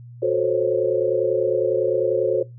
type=tone cluster; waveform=sine; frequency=364.7 / 436.8 / 518 / 548 Hz; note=F#4 / A4 / C5 / C#5; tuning=-25 / -13 / -17 / -20 cents; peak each=-23 dBFS; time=0.22-2.43 s; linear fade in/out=10 ms; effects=noise-tail reverb RT60 0.2 s tail -20 dB re dry + added 120 Hz sine -38 dBFS peak until 2.58 s